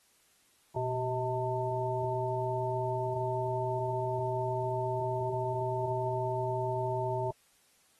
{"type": "harmonic tone with a mistuned harmonic", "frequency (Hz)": 127.9, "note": "C3", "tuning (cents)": -39, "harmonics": [1, 3, 5, 7], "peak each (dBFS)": [-35, -35, -35, -35], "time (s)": [0.76, 7.31], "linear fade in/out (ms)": 5, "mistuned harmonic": 1, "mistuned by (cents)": -98, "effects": ["white hiss -67 dBFS RMS until 7.99 s", "AAC 32 kbps"]}